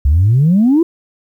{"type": "exponential sweep", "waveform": "sine", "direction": "up", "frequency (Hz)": [65.41, 349.2], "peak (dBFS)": -6, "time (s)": [0.05, 0.83], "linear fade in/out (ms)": 5, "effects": ["tanh soft clip ceiling -4 dBFS", "8-bit"]}